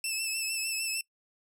15% pulse tone with vibrato, 2637 Hz, E7, in tune, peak -23 dBFS, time 0.04-1.01 s, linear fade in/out 2 ms, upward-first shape sine, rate 6.6 Hz, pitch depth 36 cents each way, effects noise-tail reverb RT60 0.1 s tail -23 dB re dry

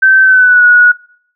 sine tone with pitch glide, 1546 to 1459.2 Hz, G6 to F#6, -24 to -24 cents, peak -3 dBFS, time 0.02-0.92 s, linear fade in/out 10 ms, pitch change -100 cents, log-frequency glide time 0.22-0.64 s, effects noise-tail reverb RT60 0.6 s tail -22 dB re dry

